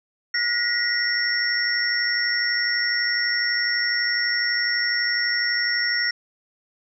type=tone cluster; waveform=sine; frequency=1442 / 1898 / 2010 / 5460 Hz; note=F#6 / A#6 / B6 / F8; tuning=-45 / +31 / +30 / -40 cents; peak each=-30 / -23 / -30 / -24 dBFS; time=0.34-6.11 s; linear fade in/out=5 ms; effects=none